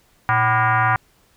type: tone with frequency modulation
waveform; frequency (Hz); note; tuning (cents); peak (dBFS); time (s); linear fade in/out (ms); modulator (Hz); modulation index
sine; 116.54; A#2; 0; -14; 0.29-0.96; 0; 437; 3.7
effects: pink hiss -58 dBFS RMS until 1.36 s